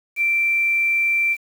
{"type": "tone with quantisation", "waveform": "sine", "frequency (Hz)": 2349, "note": "D7", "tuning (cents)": 0, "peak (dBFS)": -16, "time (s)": [0.16, 1.37], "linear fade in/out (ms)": 50, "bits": 7, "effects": []}